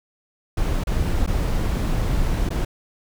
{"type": "noise with dropouts", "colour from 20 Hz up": "brown", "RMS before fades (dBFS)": -21, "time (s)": [0.57, 2.65], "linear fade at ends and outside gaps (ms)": 5, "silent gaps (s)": [[0.838, 0.87], [1.264, 1.274], [2.491, 2.504]], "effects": []}